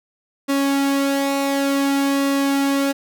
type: tone with flanger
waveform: sawtooth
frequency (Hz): 277.2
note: C#4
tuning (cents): 0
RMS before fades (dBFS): -19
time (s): 0.48-2.93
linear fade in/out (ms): 20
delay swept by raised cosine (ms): 1.3 to 3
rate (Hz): 0.56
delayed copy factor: -0.5
effects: none